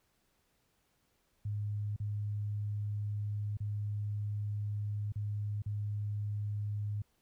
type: tone with dropouts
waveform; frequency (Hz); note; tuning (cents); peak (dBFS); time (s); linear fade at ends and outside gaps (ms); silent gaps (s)
sine; 103.83; G#2; 0; -33; 1.45-7.02; 5; 1.963-2 / 3.571-3.603 / 5.122-5.157 / 5.621-5.66
effects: pink hiss -75 dBFS RMS until 7.21 s